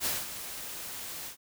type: noise with ADSR envelope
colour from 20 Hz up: white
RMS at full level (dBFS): -29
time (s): 0-1.37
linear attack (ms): 51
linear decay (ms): 200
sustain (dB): -11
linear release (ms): 100
effects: none